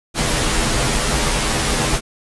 pink noise with comb filter, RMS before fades -18 dBFS, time 0.14-2.01 s, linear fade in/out 50 ms, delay 11 ms, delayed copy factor -0.95, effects resampled to 24000 Hz

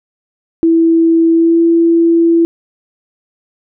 sine tone with pitch glide, 329.6 to 334.4 Hz, E4 to E4, 0 to +25 cents, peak -6 dBFS, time 0.63-2.45 s, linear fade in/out 0 ms, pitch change +25 cents, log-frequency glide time 1.32-1.6 s, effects none

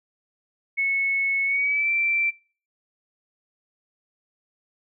sine tone with pitch glide, 2200 to 2344 Hz, C#7 to D7, -14 to -4 cents, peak -20 dBFS, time 0.77-2.31 s, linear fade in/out 20 ms, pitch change +110 cents, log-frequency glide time 1.45-1.9 s, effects noise-tail reverb RT60 0.5 s tail -25 dB re dry

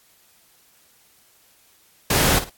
pink noise with echo, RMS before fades -18 dBFS, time 2.1-2.39 s, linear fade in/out 5 ms, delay 54 ms, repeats 2, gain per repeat -12 dB, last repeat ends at 2.498 s, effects white hiss -57 dBFS RMS until 2.57 s + AAC 64 kbps

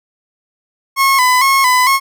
30% pulse tone with vibrato, 1045 Hz, C6, 2 cents flat, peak -6 dBFS, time 0.96-2 s, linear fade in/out 50 ms, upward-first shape square, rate 2.2 Hz, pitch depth 69 cents each way, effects none

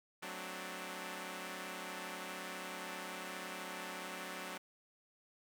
5% pulse chord, D dominant seventh, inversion first, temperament equal, 185 / 220 / 261.6 / 293.7 Hz, F#3 / A3 / C4 / D4, 0 / 0 / 0 / 0 cents, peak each -35 / -40 / -39 / -37 dBFS, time 0.22-4.58 s, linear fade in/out 10 ms, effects none

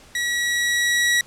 sawtooth tone with level ramp, 1923 Hz, B6, 47 cents flat, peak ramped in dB -18 to -12 dBFS, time 0.15-1.21 s, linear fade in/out 2 ms, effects pink hiss -48 dBFS RMS until 1.26 s + low-pass 10000 Hz 12 dB/octave

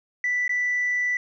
sine tone with dropouts, 1975.5 Hz, B6, in tune, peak -20 dBFS, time 0.24-1.17 s, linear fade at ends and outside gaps 2 ms, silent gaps 0.479-0.493 s, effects tanh soft clip ceiling -18 dBFS

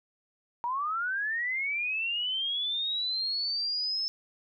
sine linear sweep, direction up, 932.3 to 5274 Hz, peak -28 dBFS, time 0.64-4.08 s, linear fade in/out 0 ms, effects none

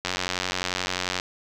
click train, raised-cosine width 0.2 ms, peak -8 dBFS, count 106, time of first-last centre 0.05-1.199 s, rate 91.4 Hz, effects none

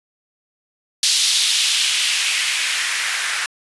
blue noise with band-pass filter sweep, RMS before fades -19 dBFS, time 1.03-3.46 s, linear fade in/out 2 ms, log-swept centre 4100 to 1600 Hz, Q 1.9, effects resampled to 24000 Hz

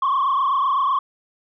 sine tone with frequency modulation, 1092 Hz, C#6, 26 cents flat, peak -15 dBFS, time 0.02-0.99 s, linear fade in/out 5 ms, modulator 27.9 Hz, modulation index 2, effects tanh soft clip ceiling -14 dBFS

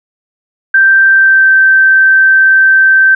sine tone with pitch glide, 1568 to 1554.5 Hz, G6 to G6, 0 to -15 cents, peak -3 dBFS, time 0.74-3.15 s, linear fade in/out 5 ms, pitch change -15 cents, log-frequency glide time 1.11-1.5 s, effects none

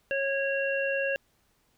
harmonic tone, 549 Hz, C#5, 17 cents flat, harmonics 1 / 3 / 5, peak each -28 / -31 / -33 dBFS, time 0.11-1.16 s, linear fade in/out 0 ms, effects pink hiss -69 dBFS RMS until 1.77 s

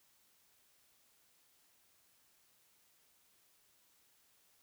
silence, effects white hiss -71 dBFS RMS until 4.62 s

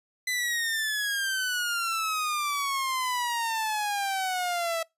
sawtooth exponential sweep, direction down, 2020 to 653 Hz, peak -23 dBFS, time 0.27-4.83 s, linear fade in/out 5 ms, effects noise-tail reverb RT60 0.2 s tail -25 dB re dry + resampled to 32000 Hz

